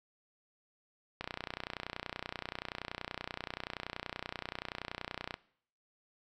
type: click train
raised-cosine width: 0.3 ms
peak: -21 dBFS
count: 127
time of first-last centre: 1.21-5.341 s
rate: 30.5 Hz
effects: noise-tail reverb RT60 0.6 s tail -20 dB re dry